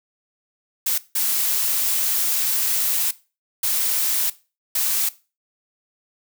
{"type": "noise bursts at uneven times", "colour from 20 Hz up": "blue", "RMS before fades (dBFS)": -21, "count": 4, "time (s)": [[0.86, 0.98], [1.15, 3.11], [3.63, 4.3], [4.75, 5.09]], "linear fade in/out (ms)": 5, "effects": ["noise-tail reverb RT60 0.3 s tail -18 dB re dry"]}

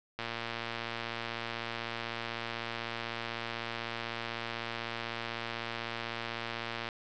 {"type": "click train", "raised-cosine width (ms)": 0.3, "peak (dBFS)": -20, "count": 778, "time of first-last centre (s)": [0.19, 6.888], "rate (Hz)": 116, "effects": ["resampled to 16000 Hz", "8-bit"]}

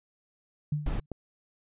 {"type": "tone with exponential decay", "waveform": "sine", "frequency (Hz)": 148.9, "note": "D3", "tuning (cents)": 24, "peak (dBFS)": -23, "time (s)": [0.72, 1.06], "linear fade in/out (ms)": 5, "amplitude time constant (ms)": 73}
{"type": "noise", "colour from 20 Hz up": "brown", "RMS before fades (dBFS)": -29, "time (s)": [0.86, 1], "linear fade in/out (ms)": 5}
{"type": "click", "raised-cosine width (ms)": 2, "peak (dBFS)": -22, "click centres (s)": 1.117}
{"effects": ["resampled to 8000 Hz"]}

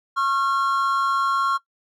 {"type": "tone pair together", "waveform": "triangle", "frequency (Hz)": [1090.5, 1374], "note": ["C#6", "F6"], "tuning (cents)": [-29, -29], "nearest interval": "major third", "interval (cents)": 400, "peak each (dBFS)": -20, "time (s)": [0.16, 1.58], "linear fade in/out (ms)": 20, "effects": ["noise-tail reverb RT60 0.1 s tail -18 dB re dry"]}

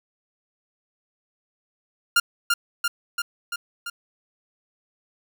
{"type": "tone with echo", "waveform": "sawtooth", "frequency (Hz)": 1400, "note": "F6", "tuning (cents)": 4, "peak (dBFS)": -11, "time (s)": [2.16, 2.2], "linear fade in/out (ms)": 5, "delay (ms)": 340, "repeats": 5, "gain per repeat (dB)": -3, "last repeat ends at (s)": 3.9, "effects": []}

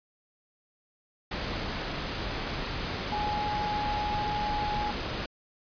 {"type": "tone in noise", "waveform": "sine", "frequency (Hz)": 837, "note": "G#5", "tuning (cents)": 13, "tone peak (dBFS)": -29, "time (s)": [3.12, 4.91], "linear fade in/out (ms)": 5, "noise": "pink", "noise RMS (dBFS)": -33, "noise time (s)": [1.31, 5.26], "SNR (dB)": 1, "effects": ["resampled to 11025 Hz"]}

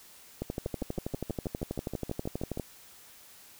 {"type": "two click trains", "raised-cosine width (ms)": 2, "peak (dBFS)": [-19, -22], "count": [28, 13], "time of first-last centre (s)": [[0.42, 2.597], [0.66, 2.574]], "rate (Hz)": [12.4, 6.27], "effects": ["white hiss -54 dBFS RMS until 3.59 s"]}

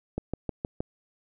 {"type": "click train", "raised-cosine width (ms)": 2, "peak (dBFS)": -16, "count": 5, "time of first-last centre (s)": [0.18, 0.805], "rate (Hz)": 6.4, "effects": []}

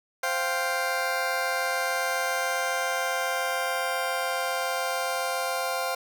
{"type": "chord", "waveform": "20% pulse", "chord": "C suspended fourth", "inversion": "none", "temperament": "just", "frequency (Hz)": [523.3, 697.7, 784.9], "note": ["C5", "F5", "G5"], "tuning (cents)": [0, -2, 2], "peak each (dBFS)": [-25, -25, -27], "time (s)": [0.23, 5.95], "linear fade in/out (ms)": 5, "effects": []}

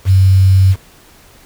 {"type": "tone with quantisation", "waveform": "sine", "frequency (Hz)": 95.1, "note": "F#2", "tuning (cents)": 48, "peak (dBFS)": -5, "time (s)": [0.05, 0.76], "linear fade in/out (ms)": 50, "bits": 5, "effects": ["pink hiss -44 dBFS RMS until 1.45 s"]}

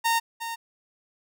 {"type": "tone with echo", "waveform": "sawtooth", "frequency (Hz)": 920, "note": "A#5", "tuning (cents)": -23, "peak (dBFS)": -17, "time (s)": [0.04, 0.2], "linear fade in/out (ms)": 20, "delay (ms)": 360, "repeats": 1, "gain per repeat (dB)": -10, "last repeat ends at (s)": 0.56, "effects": []}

